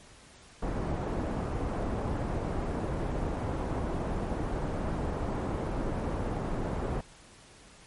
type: low-pass noise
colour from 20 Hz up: pink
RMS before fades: -32 dBFS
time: 0.62-7.01 s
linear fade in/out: 5 ms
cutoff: 880 Hz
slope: 12 dB/octave
effects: pink hiss -54 dBFS RMS until 7.86 s + MP3 48 kbps